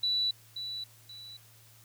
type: tone with echo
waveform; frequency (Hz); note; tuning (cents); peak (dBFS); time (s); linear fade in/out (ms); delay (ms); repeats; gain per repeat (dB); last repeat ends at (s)
sine; 3951; B7; 0; -26; 0.03-0.31; 5; 530; 2; -9; 1.37
effects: added 112 Hz sine -59 dBFS peak until 1.84 s + white hiss -59 dBFS RMS until 1.84 s